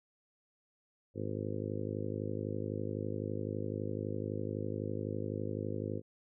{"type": "harmonic tone", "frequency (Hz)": 51.91, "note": "G#1", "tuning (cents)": 0, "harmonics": [2, 3, 4, 5, 6, 7, 8, 9, 10], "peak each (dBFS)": [-40, -44, -44, -43, -45, -43, -46, -44, -46], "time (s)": [1.14, 6.02], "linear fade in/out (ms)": 50, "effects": []}